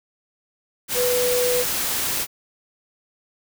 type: tone in noise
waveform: sine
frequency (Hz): 493.9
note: B4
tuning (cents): 0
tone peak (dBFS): -19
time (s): 0.94-1.65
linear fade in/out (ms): 50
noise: white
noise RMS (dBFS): -24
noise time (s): 0.88-2.27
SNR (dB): +2
effects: none